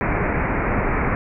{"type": "low-pass noise", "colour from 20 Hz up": "pink", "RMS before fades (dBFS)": -21, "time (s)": [0.01, 1.15], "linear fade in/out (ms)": 0, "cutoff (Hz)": 2400, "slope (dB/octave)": 96, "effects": []}